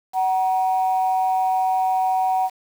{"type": "tone pair together", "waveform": "sine", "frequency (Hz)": [751, 947], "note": ["F#5", "A#5"], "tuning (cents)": [26, 27], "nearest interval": "major third", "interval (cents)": 401, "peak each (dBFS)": [-17, -25], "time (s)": [0.13, 2.5], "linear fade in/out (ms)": 50, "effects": ["tanh soft clip ceiling -11 dBFS", "7-bit"]}